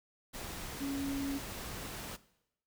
sine tone in noise, 277.2 Hz, C#4, in tune, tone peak -34 dBFS, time 0.8-1.39 s, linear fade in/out 20 ms, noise pink, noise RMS -43 dBFS, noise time 0.33-2.17 s, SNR +6 dB, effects noise-tail reverb RT60 0.8 s tail -18 dB re dry

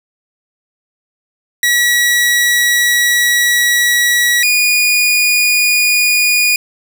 sawtooth tone pair in turn, 1929 / 2449 Hz, B6 / D#7, -41 / -28 cents, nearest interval major third, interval 413 cents, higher second, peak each -6 dBFS, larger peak neither, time 1.63-4.43 / 4.43-6.56 s, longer first, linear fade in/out 2 ms, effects none

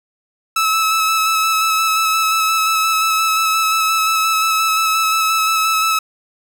sawtooth tone with vibrato, 1302 Hz, E6, 22 cents flat, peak -10 dBFS, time 0.56-5.99 s, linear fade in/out 5 ms, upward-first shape square, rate 5.7 Hz, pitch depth 13 cents each way, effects none

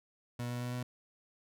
30% pulse tone with pitch steps, 121.1 / 122.01 / 122.93 / 123.86 Hz, B2 / B2 / B2 / B2, -34 / -21 / -8 / +5 cents, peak -33 dBFS, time 0.39-0.83 s, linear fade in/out 5 ms, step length 110 ms, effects none

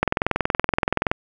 click train, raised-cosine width 0.5 ms, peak -3 dBFS, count 24, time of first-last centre 0.03-1.115 s, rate 21.2 Hz, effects none

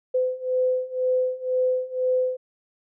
sine beating tone pair, 508 / 510 Hz, B4 / C5, +49 / -44 cents, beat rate 2 Hz, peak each -25 / -23 dBFS, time 0.14-2.37 s, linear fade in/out 10 ms, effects none

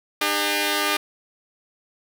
5% pulse tone pair together, 302 / 403.1 Hz, D4 / G4, +48 / +48 cents, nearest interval perfect fourth, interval 500 cents, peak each -12 dBFS, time 0.21-0.97 s, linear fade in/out 5 ms, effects none

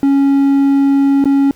triangle tone with dropouts, 277 Hz, C#4, 1 cent flat, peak -6 dBFS, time 0.03-1.51 s, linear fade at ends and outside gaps 1 ms, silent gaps 1.241-1.256 s, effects pink hiss -47 dBFS RMS until 1.55 s

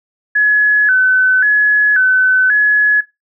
sine tone with vibrato, 1601 Hz, G6, 36 cents sharp, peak -8 dBFS, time 0.35-3.01 s, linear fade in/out 10 ms, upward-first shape square, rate 0.93 Hz, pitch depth 97 cents each way, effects noise-tail reverb RT60 0.2 s tail -19 dB re dry

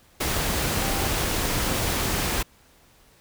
sine tone in noise, 784 Hz, G5, in tune, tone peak -34 dBFS, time 0.8-1.08 s, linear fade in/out 10 ms, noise pink, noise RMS -25 dBFS, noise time 0.2-2.43 s, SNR -12 dB, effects pink hiss -57 dBFS RMS until 3.2 s

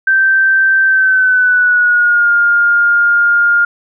sine tone with pitch glide, 1558 to 1412.3 Hz, G6 to F6, -11 to +19 cents, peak -7 dBFS, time 0.07-3.65 s, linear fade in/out 5 ms, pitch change -170 cents, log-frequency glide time 0.85-2.31 s, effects none

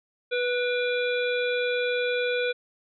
harmonic tone with a mistuned harmonic, 491.7 Hz, B4, 8 cents flat, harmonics 1 / 3 / 5 / 7 / 8, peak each -25 / -31 / -32 / -36 / -39 dBFS, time 0.31-2.53 s, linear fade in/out 20 ms, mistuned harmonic 5, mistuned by -43 cents, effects none

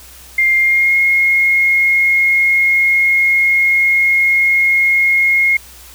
sine tone with pitch glide, 2110 to 2151 Hz, C7 to C7, +14 to +47 cents, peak -9 dBFS, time 0.38-5.57 s, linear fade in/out 5 ms, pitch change +33 cents, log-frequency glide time 0.58-0.96 s, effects added 62 Hz sine -42 dBFS peak until 5.94 s + white hiss -39 dBFS RMS until 5.94 s

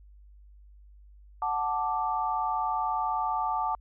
sine chord, D major, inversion first, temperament equal, 740 / 880 / 1174.7 Hz, F#5 / A5 / D6, 0 / 0 / 0 cents, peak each -32 / -29 / -31 dBFS, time 1.42-3.75 s, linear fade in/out 2 ms, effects added 50 Hz sine -50 dBFS peak until 3.8 s

